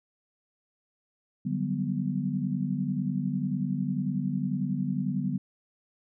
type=chord; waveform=sine; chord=G major seventh; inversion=second; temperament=equal; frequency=146.83 / 185 / 196 / 246.9 Hz; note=D3 / F#3 / G3 / B3; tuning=0 / 0 / 0 / 0 cents; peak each=-32 dBFS; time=1.45-5.38 s; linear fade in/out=10 ms; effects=none